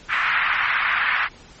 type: band-pass noise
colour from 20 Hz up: pink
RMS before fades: -21 dBFS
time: 0.08-1.29 s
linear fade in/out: 50 ms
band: 1300 to 2200 Hz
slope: 24 dB/octave
effects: pink hiss -46 dBFS RMS until 1.6 s + MP3 32 kbps